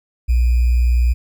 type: tone with sample-and-hold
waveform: sine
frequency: 60.3 Hz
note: B1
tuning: 41 cents flat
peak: -11 dBFS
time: 0.28-1.14 s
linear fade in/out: 20 ms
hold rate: 2450 Hz
effects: none